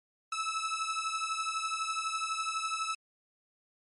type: beating tone pair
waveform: sawtooth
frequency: 1300 / 1312 Hz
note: E6 / E6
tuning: -24 / -9 cents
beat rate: 12 Hz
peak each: -31 dBFS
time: 0.32-2.95 s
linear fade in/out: 5 ms
effects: MP3 48 kbps